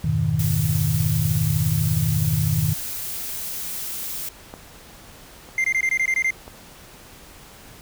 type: chord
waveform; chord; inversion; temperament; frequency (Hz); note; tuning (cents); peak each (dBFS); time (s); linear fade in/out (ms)
sine; F half-diminished seventh; none; equal; 87.31 / 103.83 / 123.47 / 155.56; F2 / Ab2 / Cb3 / Eb3; 0 / 0 / 0 / 0; -27 / -25 / -25 / -21; 0.04-2.74; 5
type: noise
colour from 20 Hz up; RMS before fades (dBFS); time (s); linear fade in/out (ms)
blue; -30; 0.39-4.29; 5
type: clicks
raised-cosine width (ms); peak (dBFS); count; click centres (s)
1; -21 / -29 / -25; 3; 4.539 / 5.489 / 6.479
type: tone bursts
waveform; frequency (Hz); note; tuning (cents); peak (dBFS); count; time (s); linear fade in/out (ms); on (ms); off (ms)
triangle; 2093; C7; 0; -16; 9; 5.58-6.306; 2; 62; 21
effects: pink hiss -45 dBFS RMS until 7.81 s